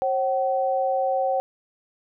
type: tone pair together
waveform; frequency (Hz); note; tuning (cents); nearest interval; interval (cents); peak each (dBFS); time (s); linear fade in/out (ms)
sine; 537.4 / 760; C5 / F#5; +46 / +46; tritone; 600; -23; 0.02-1.4; 0
effects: none